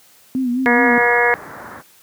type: tone with vibrato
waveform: sine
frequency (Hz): 251.5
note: B3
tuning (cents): +32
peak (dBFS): -16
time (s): 0.35-0.98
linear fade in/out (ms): 0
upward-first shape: sine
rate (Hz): 4.7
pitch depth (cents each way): 81
type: harmonic tone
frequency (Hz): 240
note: B3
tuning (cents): -49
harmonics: 2 / 3 / 4 / 5 / 6 / 7 / 8 / 9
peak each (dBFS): -18 / -21 / -21 / -26 / -28 / -17 / -21 / -20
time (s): 0.66-1.34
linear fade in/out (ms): 0
type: low-pass noise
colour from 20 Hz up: white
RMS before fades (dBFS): -35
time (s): 0.8-1.83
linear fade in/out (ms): 50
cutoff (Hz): 1800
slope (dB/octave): 48
effects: white hiss -50 dBFS RMS until 2.02 s + high-pass 100 Hz 12 dB/octave